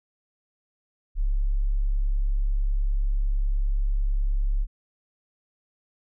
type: tone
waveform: sine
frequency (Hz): 34.65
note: C#1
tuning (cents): 0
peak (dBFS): -20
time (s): 1.15-4.67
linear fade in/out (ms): 50
effects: none